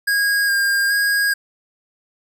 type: tone with vibrato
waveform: square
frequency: 1623 Hz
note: G#6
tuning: 40 cents flat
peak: -16 dBFS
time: 0.07-1.34 s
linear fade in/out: 10 ms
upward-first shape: square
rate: 1.2 Hz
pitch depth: 16 cents each way
effects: none